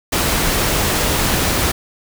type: noise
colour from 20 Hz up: pink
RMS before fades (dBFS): -17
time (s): 0.12-1.72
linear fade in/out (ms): 10
effects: none